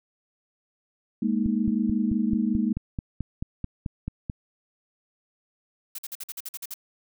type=chord; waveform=sine; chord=Ab suspended second; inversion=none; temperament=equal; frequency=207.7 / 233.1 / 311.1 Hz; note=Ab3 / Bb3 / Eb4; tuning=0 / 0 / 0 cents; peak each=-25 / -25 / -30 dBFS; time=1.22-2.73 s; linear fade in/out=5 ms
type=click train; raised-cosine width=5 ms; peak=-17 dBFS; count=14; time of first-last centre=1.46-4.298 s; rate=4.58 Hz
type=noise bursts; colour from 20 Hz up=blue; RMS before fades=-35 dBFS; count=10; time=5.95-6.741 s; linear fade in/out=5 ms; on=35 ms; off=49 ms
effects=none